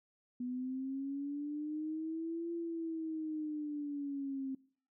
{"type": "linear two-way sweep", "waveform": "sine", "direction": "up then down", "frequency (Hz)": [245.5, 340, 264.6], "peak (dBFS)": -36, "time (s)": [0.4, 4.55], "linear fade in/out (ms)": 5, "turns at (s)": 2.52, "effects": ["noise-tail reverb RT60 0.5 s tail -22 dB re dry"]}